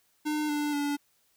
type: tone with pitch steps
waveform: square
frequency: 302.3 / 295.2 / 288.3 Hz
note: D#4 / D4 / D4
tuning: -50 / +9 / -32 cents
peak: -28 dBFS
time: 0.25-0.97 s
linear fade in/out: 20 ms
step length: 240 ms
effects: white hiss -69 dBFS RMS until 1.36 s